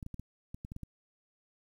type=clicks; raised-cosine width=5 ms; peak=-29 dBFS; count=9; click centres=0.028 / 0.064 / 0.143 / 0.196 / 0.545 / 0.649 / 0.719 / 0.764 / 0.833 s; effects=10-bit